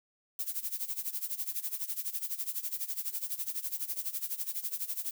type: noise with tremolo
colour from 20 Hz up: violet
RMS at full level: -33 dBFS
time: 0.39-5.11 s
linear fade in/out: 2 ms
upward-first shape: sine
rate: 12 Hz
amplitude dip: 85%
effects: none

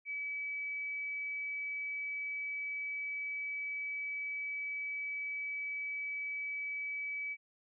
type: tone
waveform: sine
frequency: 2289 Hz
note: D7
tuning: 45 cents flat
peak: -36 dBFS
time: 0.05-7.37 s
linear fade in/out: 50 ms
effects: none

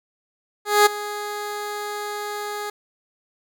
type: tone with ADSR envelope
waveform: 15% pulse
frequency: 415.3 Hz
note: G#4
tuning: in tune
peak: -4 dBFS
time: 0.65-2.7 s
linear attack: 210 ms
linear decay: 14 ms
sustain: -17 dB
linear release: 4 ms
effects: none

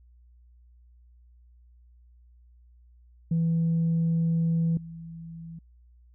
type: tone with level steps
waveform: sine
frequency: 165.2 Hz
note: E3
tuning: 4 cents sharp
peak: -20 / -38 dBFS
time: 3.31-5.59 s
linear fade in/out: 5 ms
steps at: 4.77 s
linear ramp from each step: 2 ms
effects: tanh soft clip ceiling -19 dBFS + added 60 Hz sine -53 dBFS peak until 6.14 s

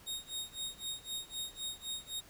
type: tone with tremolo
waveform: sawtooth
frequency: 3729 Hz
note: A#7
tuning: in tune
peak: -33 dBFS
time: 0.06-2.21 s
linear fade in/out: 20 ms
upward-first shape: sine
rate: 3.9 Hz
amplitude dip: 95%
effects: pink hiss -58 dBFS RMS until 2.29 s

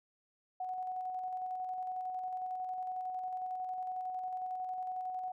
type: tone with tremolo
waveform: sine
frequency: 740 Hz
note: F#5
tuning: in tune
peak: -35 dBFS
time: 0.6-5.32 s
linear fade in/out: 5 ms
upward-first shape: square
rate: 11 Hz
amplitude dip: 25%
effects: none

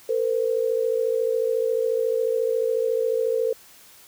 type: tone pair together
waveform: sine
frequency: 453.9 / 508 Hz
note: A#4 / B4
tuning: -46 / +49 cents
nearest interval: major second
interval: 195 cents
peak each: -22 / -24 dBFS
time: 0.09-3.53 s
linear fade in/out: 5 ms
effects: white hiss -50 dBFS RMS until 4.07 s

